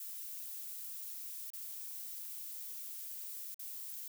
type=noise with dropouts; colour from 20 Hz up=violet; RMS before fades=-45 dBFS; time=0-4.08 s; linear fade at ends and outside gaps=2 ms; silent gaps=1.503-1.534 / 3.544-3.593 s; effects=none